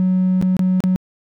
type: tone with dropouts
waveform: triangle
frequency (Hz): 185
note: F#3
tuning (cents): 0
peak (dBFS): -10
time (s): 0-0.96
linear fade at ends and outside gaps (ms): 0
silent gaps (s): 0.414-0.425 / 0.567-0.593 / 0.804-0.839
effects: tanh soft clip ceiling -9 dBFS